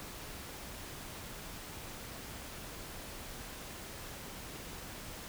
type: silence
effects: pink hiss -46 dBFS RMS until 5.28 s